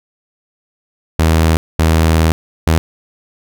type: tone bursts at uneven times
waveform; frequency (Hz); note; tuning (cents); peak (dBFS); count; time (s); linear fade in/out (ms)
sawtooth; 80.5; E2; -41; -5; 3; 1.19-1.57 / 1.79-2.32 / 2.67-2.78; 0
effects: none